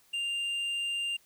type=tone with hard clipping; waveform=sine; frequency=2794 Hz; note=F7; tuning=in tune; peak=-31 dBFS; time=0.13-1.17 s; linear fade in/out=10 ms; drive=4 dB; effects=white hiss -64 dBFS RMS until 1.25 s